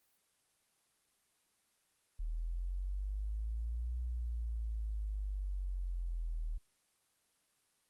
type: linear two-way sweep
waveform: sine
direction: up then down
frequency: 38.65 to 60.8 to 38.65 Hz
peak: -35 dBFS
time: 2.19-6.58 s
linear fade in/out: 10 ms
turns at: 3.99 s
effects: white hiss -75 dBFS RMS until 7.89 s + Opus 24 kbps